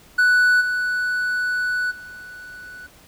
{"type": "tone with level steps", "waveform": "triangle", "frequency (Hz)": 1483, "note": "F#6", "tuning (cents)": 4, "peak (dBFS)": [-11, -18, -34], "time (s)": [0.18, 2.87], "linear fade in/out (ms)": 10, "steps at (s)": [0.6, 1.9], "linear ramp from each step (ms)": 20, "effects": ["pink hiss -50 dBFS RMS until 3.07 s"]}